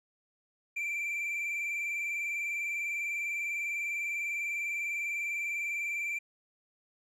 triangle tone with vibrato, 2349 Hz, D7, in tune, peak -30 dBFS, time 0.76-6.19 s, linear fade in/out 10 ms, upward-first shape triangle, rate 20 Hz, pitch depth 45 cents each way, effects none

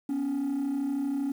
triangle tone pair together, 247.2 / 280 Hz, B3 / C#4, +2 / +18 cents, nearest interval major second, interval 216 cents, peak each -31 / -24 dBFS, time 0.09-1.32 s, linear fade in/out 5 ms, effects tanh soft clip ceiling -23 dBFS + 9-bit

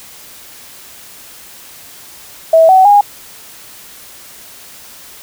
sine tone with pitch steps, 650 / 755 / 818 Hz, E5 / F#5 / G#5, -24 / +35 / -26 cents, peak -3 dBFS, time 2.53-3.01 s, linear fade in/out 5 ms, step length 160 ms, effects white hiss -36 dBFS RMS until 5.22 s

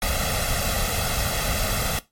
pink noise with comb filter, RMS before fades -24 dBFS, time 0.02-1.99 s, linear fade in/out 2 ms, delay 1.5 ms, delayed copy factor +0.7, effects noise-tail reverb RT60 0.2 s tail -17 dB re dry + MP3 64 kbps

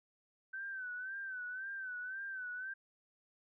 sine tone with vibrato, 1530 Hz, G6, 42 cents flat, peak -40 dBFS, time 0.53-2.74 s, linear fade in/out 10 ms, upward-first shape sine, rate 1.9 Hz, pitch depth 74 cents each way, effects none

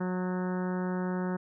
harmonic tone with a mistuned harmonic, 182.5 Hz, F#3, 24 cents flat, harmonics 1 / 2 / 3 / 4 / 5 / 6 / 7 / 8 / 9 / 10, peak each -30 / -36 / -41 / -46 / -42 / -48 / -47 / -46 / -50 / -53 dBFS, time 0-1.37 s, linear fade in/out 10 ms, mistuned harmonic 8, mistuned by +23 cents, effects none

